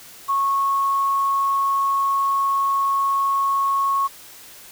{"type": "tone with quantisation", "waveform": "sine", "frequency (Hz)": 1100, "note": "C#6", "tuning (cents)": -14, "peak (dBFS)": -17, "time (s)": [0.28, 4.08], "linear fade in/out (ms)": 20, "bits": 7, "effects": ["white hiss -43 dBFS RMS until 4.71 s"]}